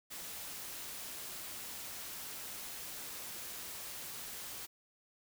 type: noise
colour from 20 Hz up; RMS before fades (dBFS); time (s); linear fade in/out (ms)
white; -45; 0.1-4.67; 20
effects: none